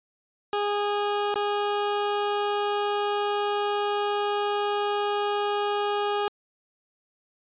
20% pulse tone with dropouts, 411.2 Hz, G#4, 17 cents flat, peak -19 dBFS, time 0.53-6.28 s, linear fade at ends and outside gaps 1 ms, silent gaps 1.342-1.357 s, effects resampled to 8000 Hz

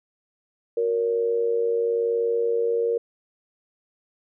sine tone with amplitude modulation, 466.2 Hz, A#4, in tune, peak -17 dBFS, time 0.77-2.98 s, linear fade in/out 5 ms, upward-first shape sine, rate 101 Hz, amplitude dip 65%, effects none

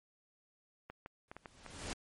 clicks, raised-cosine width 0.5 ms, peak -31 dBFS, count 6, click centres 0.9 / 1.061 / 1.315 / 1.366 / 1.458 / 1.663 s
pink noise with exponential growth, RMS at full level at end -39 dBFS, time 1.28-1.93 s, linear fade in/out 0 ms, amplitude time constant 140 ms
effects MP3 48 kbps

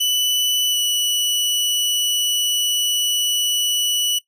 sawtooth tone with pitch glide, 2978 to 2952 Hz, F#7 to F#7, +11 to -5 cents, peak -14 dBFS, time 0-4.19 s, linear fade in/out 10 ms, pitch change -16 cents, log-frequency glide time 0.7-0.77 s, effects noise-tail reverb RT60 0.1 s tail -17 dB re dry

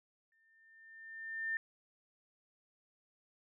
sine tone with exponential growth, 1800 Hz, A6, 39 cents sharp, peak -32 dBFS, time 0.32-1.57 s, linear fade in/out 1 ms, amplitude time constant 270 ms, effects none

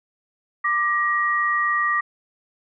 sine tone pair together, 1182.8 / 1896 Hz, D6 / A#6, +12 / +29 cents, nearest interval minor sixth, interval 817 cents, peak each -21 dBFS, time 0.64-2.01 s, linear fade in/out 10 ms, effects none

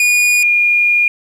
45% pulse / sine tone pair in turn, 2448 / 2424 Hz, D#7 / D#7, -29 / -46 cents, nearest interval unison, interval 17 cents, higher first, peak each -9 dBFS, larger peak neither, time 0-0.43 / 0.43-1.08 s, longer second, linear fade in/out 2 ms, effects low-pass 12000 Hz 12 dB/octave + 7-bit

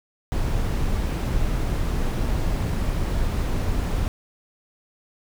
brown noise, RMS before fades -23 dBFS, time 0.32-4.08 s, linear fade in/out 0 ms, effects none

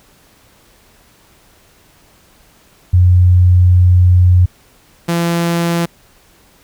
sine / sawtooth tone pair in turn, 90 / 169.9 Hz, F#2 / F3, -47 / -47 cents, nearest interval major seventh, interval 1100 cents, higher second, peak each -5 / -9 dBFS, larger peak first, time 2.93-4.46 / 5.08-5.86 s, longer first, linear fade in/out 10 ms, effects pink hiss -49 dBFS RMS until 6.63 s

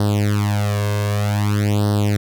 sawtooth tone with flanger, 103.4 Hz, G#2, 7 cents flat, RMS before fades -18 dBFS, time 0-2.17 s, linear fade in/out 5 ms, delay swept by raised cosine 0.21 to 1.91 ms, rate 0.53 Hz, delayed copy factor +1, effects none

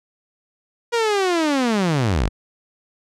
sawtooth linear sweep, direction down, 480 to 38.28 Hz, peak -13 dBFS, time 0.92-2.29 s, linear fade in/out 20 ms, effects low-pass 7000 Hz 12 dB/octave

